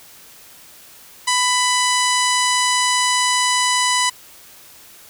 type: harmonic tone with a mistuned harmonic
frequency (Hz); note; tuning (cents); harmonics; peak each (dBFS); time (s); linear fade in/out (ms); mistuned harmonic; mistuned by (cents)
995; B5; +13; 1 / 2 / 3 / 4 / 5 / 6 / 7 / 8 / 9 / 10; -19 / -22 / -24 / -25 / -26 / -27 / -27 / -28 / -29 / -29; 1.27-4.1; 10; 10; -22
effects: white hiss -44 dBFS RMS until 5.09 s